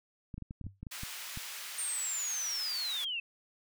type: clicks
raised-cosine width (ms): 5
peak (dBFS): -29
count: 10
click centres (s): 0.342 / 0.38 / 0.423 / 0.509 / 0.613 / 0.666 / 0.83 / 0.868 / 1.034 / 1.374
type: tone with exponential decay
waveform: sine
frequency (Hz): 97.4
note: G2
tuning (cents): -11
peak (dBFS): -36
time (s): 0.64-0.81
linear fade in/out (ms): 0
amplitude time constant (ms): 35
type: high-pass noise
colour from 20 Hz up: pink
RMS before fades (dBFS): -43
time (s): 0.91-3.05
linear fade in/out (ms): 10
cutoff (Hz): 1600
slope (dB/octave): 12
type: linear sweep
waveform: sine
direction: down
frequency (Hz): 8870 to 2605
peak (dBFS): -33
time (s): 1.78-3.2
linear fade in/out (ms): 5
effects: none